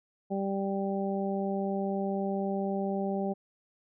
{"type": "harmonic tone", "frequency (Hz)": 196, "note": "G3", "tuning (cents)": 0, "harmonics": [1, 2, 3, 4], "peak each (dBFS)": [-31, -34, -36, -37], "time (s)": [0.3, 3.34], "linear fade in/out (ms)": 20, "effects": []}